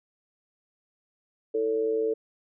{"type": "tone with amplitude modulation", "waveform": "sine", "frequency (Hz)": 444.4, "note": "A4", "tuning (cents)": 17, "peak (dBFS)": -20, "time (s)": [1.54, 2.14], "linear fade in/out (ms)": 10, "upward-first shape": "sine", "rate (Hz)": 120, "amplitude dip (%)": 70, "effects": []}